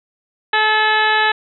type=harmonic tone; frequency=431.6 Hz; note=A4; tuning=33 cents flat; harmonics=1 / 2 / 3 / 4 / 5 / 6 / 7 / 8 / 9; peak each=-25 / -17 / -23 / -16 / -26 / -25 / -26 / -28 / -25 dBFS; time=0.53-1.32 s; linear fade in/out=5 ms; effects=none